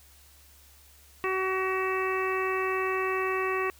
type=harmonic tone; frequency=377.5 Hz; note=F#4; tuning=35 cents sharp; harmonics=1 / 2 / 3 / 4 / 5 / 6 / 7; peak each=-29 / -39 / -31 / -42 / -34 / -40 / -36 dBFS; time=1.24-3.7 s; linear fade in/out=0 ms; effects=added 70 Hz sine -57 dBFS peak until 3.79 s + white hiss -57 dBFS RMS until 3.79 s